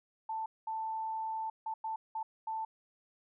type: tone bursts at uneven times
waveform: sine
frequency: 885 Hz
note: A5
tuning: 10 cents sharp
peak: -34 dBFS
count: 6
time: 0.29-0.46 / 0.67-1.5 / 1.66-1.74 / 1.84-1.96 / 2.15-2.23 / 2.47-2.65 s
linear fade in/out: 5 ms
effects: none